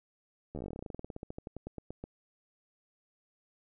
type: slowing click train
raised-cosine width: 2 ms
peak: -27 dBFS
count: 30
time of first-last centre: 0.55-2.04 s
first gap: 12 ms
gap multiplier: 1.09
effects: none